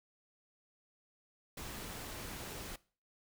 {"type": "noise", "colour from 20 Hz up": "pink", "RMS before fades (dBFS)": -45, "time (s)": [1.57, 2.76], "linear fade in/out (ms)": 5, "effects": ["noise-tail reverb RT60 0.4 s tail -21 dB re dry"]}